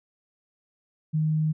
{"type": "tone", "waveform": "sine", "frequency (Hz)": 155.56, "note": "D#3", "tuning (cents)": 0, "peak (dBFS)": -21, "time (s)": [1.13, 1.53], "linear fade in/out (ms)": 20, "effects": []}